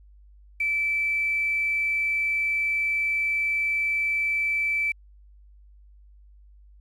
sine tone with quantisation, 2320 Hz, D7, 22 cents flat, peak -22 dBFS, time 0.6-4.92 s, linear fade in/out 5 ms, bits 8, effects added 50 Hz sine -49 dBFS peak until 6.8 s + resampled to 32000 Hz

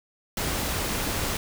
pink noise, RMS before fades -28 dBFS, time 0.37-1.37 s, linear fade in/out 2 ms, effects none

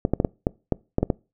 clicks, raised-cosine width 2 ms, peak -6 dBFS, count 9, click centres 0.051 / 0.136 / 0.201 / 0.248 / 0.469 / 0.723 / 0.984 / 1.03 / 1.102 s, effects noise-tail reverb RT60 0.3 s tail -24 dB re dry

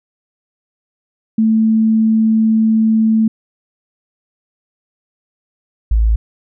sine tone pair in turn, 221 / 55.01 Hz, A3 / A1, +8 / 0 cents, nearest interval 2 octaves, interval 2408 cents, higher first, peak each -9 dBFS, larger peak neither, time 1.38-3.28 / 5.91-6.16 s, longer first, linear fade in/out 5 ms, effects none

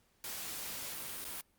white noise with dropouts, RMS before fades -42 dBFS, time 0.24-1.41 s, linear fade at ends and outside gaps 1 ms, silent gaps 1.244-1.25 s, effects pink hiss -72 dBFS RMS until 1.58 s + Opus 48 kbps

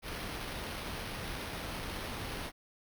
pink noise with sample-and-hold, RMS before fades -40 dBFS, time 0.02-2.52 s, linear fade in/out 50 ms, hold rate 7350 Hz, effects none

